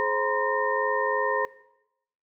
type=tone cluster; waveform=sine; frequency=424.3 / 528 / 950 / 1033 / 1833 Hz; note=G#4 / C5 / A#5 / C6 / A#6; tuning=+37 / +16 / +33 / -22 / -30 cents; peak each=-29 dBFS; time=0-1.45 s; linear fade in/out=0 ms; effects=noise-tail reverb RT60 0.8 s tail -18 dB re dry